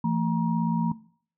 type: tone cluster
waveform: sine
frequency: 167.7 / 224.8 / 948 Hz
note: E3 / A3 / A#5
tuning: +30 / +37 / +29 cents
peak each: -26 / -25 / -30 dBFS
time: 0.04-0.92 s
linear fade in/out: 5 ms
effects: noise-tail reverb RT60 0.5 s tail -18 dB re dry